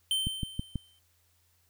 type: tone with exponential decay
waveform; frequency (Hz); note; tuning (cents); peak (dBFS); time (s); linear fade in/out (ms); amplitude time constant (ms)
square; 3103; G7; -18; -25; 0.11-0.99; 1; 190
type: click train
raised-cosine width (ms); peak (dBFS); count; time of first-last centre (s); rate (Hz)
5; -19; 4; 0.27-0.757; 6.16
effects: added 86 Hz sine -70 dBFS peak until 1.69 s + white hiss -70 dBFS RMS until 1.69 s